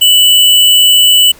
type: tone with sample-and-hold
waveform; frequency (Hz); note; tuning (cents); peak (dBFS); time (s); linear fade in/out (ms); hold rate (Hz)
sine; 2972; F#7; +7; -3; 0.01-1.32; 10; 11025
effects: pink hiss -39 dBFS RMS until 1.39 s

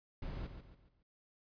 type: noise with echo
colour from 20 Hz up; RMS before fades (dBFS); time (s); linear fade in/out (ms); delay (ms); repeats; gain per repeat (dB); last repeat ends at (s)
brown; -42; 0.22-0.47; 5; 140; 4; -8; 1.03
effects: resampled to 11025 Hz

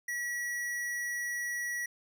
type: tone with hard clipping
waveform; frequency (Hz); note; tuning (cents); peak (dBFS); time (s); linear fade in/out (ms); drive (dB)
sine; 1930; B6; -40; -34; 0.08-1.86; 5; 15
effects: none

